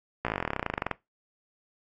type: slowing click train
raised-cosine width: 0.5 ms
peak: -13 dBFS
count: 24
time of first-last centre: 0.25-0.913 s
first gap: 16 ms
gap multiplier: 1.05
effects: noise-tail reverb RT60 0.2 s tail -19 dB re dry + AAC 48 kbps